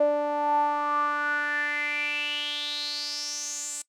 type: tone with band-pass filter sweep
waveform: sawtooth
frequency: 293.7 Hz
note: D4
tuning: in tune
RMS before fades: -28 dBFS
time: 0-3.82 s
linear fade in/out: 5 ms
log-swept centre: 600 to 8000 Hz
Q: 7.6
effects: noise-tail reverb RT60 0.1 s tail -19 dB re dry